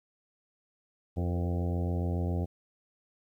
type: harmonic tone with a mistuned harmonic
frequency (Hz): 87.31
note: F2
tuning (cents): 0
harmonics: 1 / 2 / 3 / 4 / 5 / 6 / 7 / 8 / 9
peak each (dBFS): -29 / -35 / -39 / -41 / -43 / -45 / -46 / -47 / -48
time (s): 1.16-2.46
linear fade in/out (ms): 20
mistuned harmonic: 5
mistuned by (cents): +46
effects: 11-bit